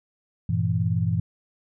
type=chord; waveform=sine; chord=E diminished; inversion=first; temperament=equal; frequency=98 / 116.54 / 164.81 Hz; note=G2 / Bb2 / E3; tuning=0 / 0 / 0 cents; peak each=-25 dBFS; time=0.49-1.2 s; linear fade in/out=5 ms; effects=none